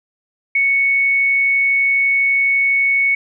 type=tone; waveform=sine; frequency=2217 Hz; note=C#7; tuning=in tune; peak=-12 dBFS; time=0.55-3.15 s; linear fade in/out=5 ms; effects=none